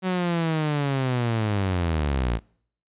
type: linear sweep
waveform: sawtooth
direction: down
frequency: 188.1 to 54 Hz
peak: -18 dBFS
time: 0.02-2.4 s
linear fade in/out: 50 ms
effects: noise-tail reverb RT60 0.6 s tail -26 dB re dry + resampled to 8000 Hz